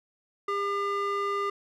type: tone with band-pass filter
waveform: square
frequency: 402 Hz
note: G4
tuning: 44 cents sharp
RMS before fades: -29 dBFS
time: 0.48-1.5 s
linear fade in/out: 5 ms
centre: 1100 Hz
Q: 1.6
effects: none